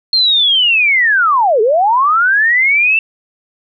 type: linear two-way sweep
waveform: sine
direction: down then up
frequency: 4247 to 408.4 to 2690 Hz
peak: -8 dBFS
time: 0.13-2.99 s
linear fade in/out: 2 ms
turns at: 1.61 s
effects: none